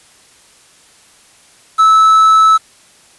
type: tone with quantisation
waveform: triangle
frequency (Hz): 1305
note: E6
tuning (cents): -18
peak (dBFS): -3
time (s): 1.78-2.58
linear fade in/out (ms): 20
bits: 5
effects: white hiss -46 dBFS RMS until 3.18 s + resampled to 24000 Hz